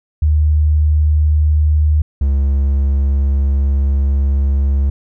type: tone pair in turn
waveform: sine / triangle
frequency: 76 / 69.07 Hz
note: D#2 / C#2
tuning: -40 / -6 cents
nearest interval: major second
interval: 166 cents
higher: first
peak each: -9 dBFS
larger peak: neither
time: 0.22-2.02 / 2.21-4.9 s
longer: second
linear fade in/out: 5 ms
effects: none